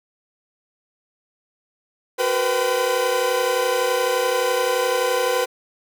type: tone cluster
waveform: 45% pulse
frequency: 370.8 / 472.3 / 504 / 778 / 1017 Hz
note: F#4 / A#4 / B4 / G5 / C6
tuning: +4 / +23 / +35 / -13 / -50 cents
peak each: -30 / -25 / -21 / -29 / -27 dBFS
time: 2.18-5.46 s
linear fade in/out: 20 ms
effects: none